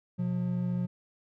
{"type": "tone pair together", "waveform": "triangle", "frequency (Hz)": [125.16, 178.9], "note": ["B2", "F3"], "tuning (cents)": [24, 42], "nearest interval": "tritone", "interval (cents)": 618, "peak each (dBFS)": [-31, -27], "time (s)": [0.18, 0.87], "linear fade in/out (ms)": 20, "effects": []}